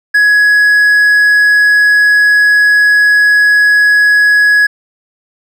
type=tone; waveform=triangle; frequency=1676 Hz; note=G#6; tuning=15 cents sharp; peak=-3 dBFS; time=0.14-4.67 s; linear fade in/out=10 ms; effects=none